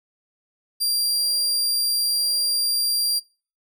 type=tone; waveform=sawtooth; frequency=4757 Hz; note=D8; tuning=21 cents sharp; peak=-17 dBFS; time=0.8-3.2 s; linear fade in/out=20 ms; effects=noise-tail reverb RT60 0.4 s tail -25 dB re dry